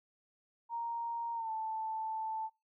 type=tone with pitch glide; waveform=sine; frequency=932.3 to 881 Hz; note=A#5 to A5; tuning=0 to +2 cents; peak=-35 dBFS; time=0.69-2.5 s; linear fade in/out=50 ms; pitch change=-98 cents; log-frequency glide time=1.34-1.51 s; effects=noise-tail reverb RT60 0.2 s tail -19 dB re dry